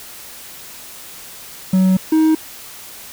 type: tone pair in turn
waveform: triangle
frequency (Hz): 187.4 / 315.6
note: F#3 / D#4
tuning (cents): +22 / +25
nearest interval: major sixth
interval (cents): 903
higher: second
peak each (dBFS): -8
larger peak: neither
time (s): 1.73-1.97 / 2.12-2.35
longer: first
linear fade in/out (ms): 5
effects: white hiss -36 dBFS RMS until 3.12 s